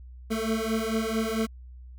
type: beating tone pair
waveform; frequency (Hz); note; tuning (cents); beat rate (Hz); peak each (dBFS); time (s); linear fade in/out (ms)
25% pulse; 220 / 224.5; A3 / A3; 0 / +35; 4.5; -25; 0.3-1.47; 20
effects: added 62 Hz sine -42 dBFS peak until 1.98 s